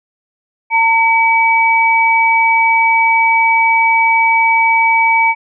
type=tone pair together; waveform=sine; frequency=906 / 2283 Hz; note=A#5 / D7; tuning=-50 / -50 cents; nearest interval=octave + major third; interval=1600 cents; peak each=-11 dBFS; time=0.7-5.35 s; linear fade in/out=50 ms; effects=none